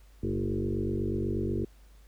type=tone with frequency modulation; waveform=sine; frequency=223.9 Hz; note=A3; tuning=30 cents sharp; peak=-27 dBFS; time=0.23-1.65 s; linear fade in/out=5 ms; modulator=48.2 Hz; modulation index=3.9; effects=added 50 Hz sine -52 dBFS peak until 2.07 s + pink hiss -64 dBFS RMS until 2.07 s